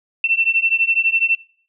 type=beating tone pair; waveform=sine; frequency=2685 / 2697 Hz; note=E7 / E7; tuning=+31 / +39 cents; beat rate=12 Hz; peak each=-18 dBFS; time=0.24-1.35 s; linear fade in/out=2 ms; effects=noise-tail reverb RT60 0.5 s tail -20 dB re dry